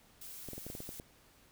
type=noise; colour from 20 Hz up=blue; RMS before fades=-48 dBFS; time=0.21-1 s; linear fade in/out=5 ms
type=clicks; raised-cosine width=2 ms; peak=-31 dBFS; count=9; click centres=0.487 / 0.533 / 0.58 / 0.666 / 0.701 / 0.751 / 0.804 / 0.891 / 0.999 s
effects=pink hiss -64 dBFS RMS until 1.51 s